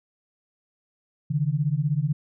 sine beating tone pair, 140 / 156 Hz, C#3 / D#3, +18 / +5 cents, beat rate 16 Hz, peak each -24 dBFS, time 1.3-2.13 s, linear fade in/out 10 ms, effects none

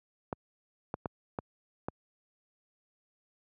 clicks, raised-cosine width 1 ms, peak -19 dBFS, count 5, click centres 0.328 / 0.941 / 1.058 / 1.388 / 1.885 s, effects high-pass 80 Hz 12 dB/octave

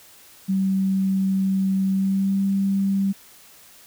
sine tone with pitch glide, 192 to 195.81 Hz, G3 to G3, -36 to -2 cents, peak -18 dBFS, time 0.48-3.13 s, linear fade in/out 20 ms, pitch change +34 cents, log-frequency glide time 1.9-2.41 s, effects white hiss -49 dBFS RMS until 3.86 s

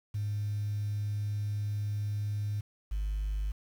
sine tone pair in turn, 103.83 / 50.79 Hz, G#2 / G#1, 0 / -38 cents, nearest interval octave, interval 1238 cents, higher first, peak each -29 / -28 dBFS, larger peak second, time 0.14-2.61 / 2.91-3.52 s, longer first, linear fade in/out 10 ms, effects tanh soft clip ceiling -26 dBFS + 9-bit

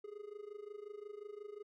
triangle tone with amplitude modulation, 415.3 Hz, G#4, in tune, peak -40 dBFS, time 0.04-1.63 s, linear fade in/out 5 ms, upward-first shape sine, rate 25.6 Hz, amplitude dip 85%, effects MP3 96 kbps

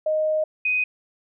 sine tone pair in turn, 621 / 2501 Hz, D#5 / D#7, -3 / +8 cents, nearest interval 2 octaves, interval 2411 cents, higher second, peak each -19 dBFS, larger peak neither, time 0.06-0.44 / 0.65-0.84 s, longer first, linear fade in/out 5 ms, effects none

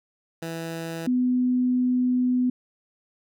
15% pulse / sine tone pair in turn, 164.81 / 250.4 Hz, E3 / B3, 0 / +24 cents, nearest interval perfect fifth, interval 724 cents, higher second, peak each -24 / -19 dBFS, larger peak second, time 0.42-1.07 / 1.07-2.5 s, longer second, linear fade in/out 5 ms, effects none

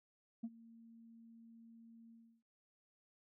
sine tone with ADSR envelope, 228.9 Hz, A#3, 31 cents flat, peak -36 dBFS, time 0.43-2.43 s, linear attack 12 ms, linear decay 45 ms, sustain -21 dB, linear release 320 ms, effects tanh soft clip ceiling -37 dBFS

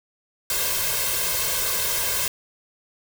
white noise with comb filter, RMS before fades -24 dBFS, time 0.5-2.28 s, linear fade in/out 2 ms, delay 1.9 ms, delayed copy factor +0.95, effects none

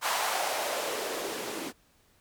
blue noise with band-pass filter sweep, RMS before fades -32 dBFS, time 0.01-1.73 s, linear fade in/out 50 ms, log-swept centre 930 to 290 Hz, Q 2.4, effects pink hiss -65 dBFS RMS until 2.2 s

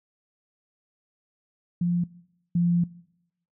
sine tone pair in turn, 174.4 / 173.1 Hz, F3 / F3, -2 / -15 cents, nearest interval unison, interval 13 cents, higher first, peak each -21 / -19 dBFS, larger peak second, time 1.81-2.04 / 2.55-2.84 s, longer second, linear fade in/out 5 ms, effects noise-tail reverb RT60 0.8 s tail -21 dB re dry

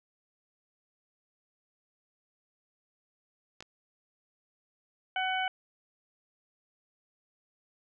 clicks, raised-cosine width 0.2 ms, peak -28 dBFS, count 2, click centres 3.606 / 3.625 s
harmonic tone, 750 Hz, F#5, 23 cents sharp, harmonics 1 / 2 / 3 / 4, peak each -31 / -34 / -36 / -37 dBFS, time 5.16-5.48 s, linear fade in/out 2 ms
effects none

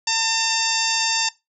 harmonic tone with a mistuned harmonic, 902 Hz, A5, 43 cents sharp, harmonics 1 / 2 / 3 / 4 / 5 / 6 / 7 / 8, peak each -26 / -30 / -27 / -29 / -25 / -27 / -28 / -27 dBFS, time 0.07-1.29 s, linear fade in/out 5 ms, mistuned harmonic 5, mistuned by +70 cents, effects noise-tail reverb RT60 0.2 s tail -20 dB re dry

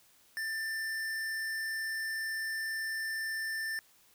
sine tone with tanh clipping, 1781 Hz, A6, 21 cents sharp, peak -35 dBFS, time 0.37-3.79 s, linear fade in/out 0 ms, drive 18 dB, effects white hiss -64 dBFS RMS until 4.14 s

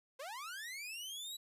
sawtooth linear sweep, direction up, 493.9 to 3951 Hz, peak -40 dBFS, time 0.19-1.37 s, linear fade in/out 10 ms, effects resampled to 32000 Hz + 13-bit

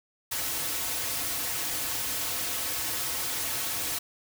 white noise with comb filter, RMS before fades -31 dBFS, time 0.31-3.99 s, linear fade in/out 10 ms, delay 5 ms, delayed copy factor -0.75, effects none

